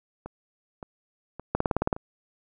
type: two click trains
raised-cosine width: 1 ms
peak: -23 / -9 dBFS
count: 4 / 8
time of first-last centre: 0.26-1.965 / 1.55-1.928 s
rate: 1.76 / 18.5 Hz
effects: none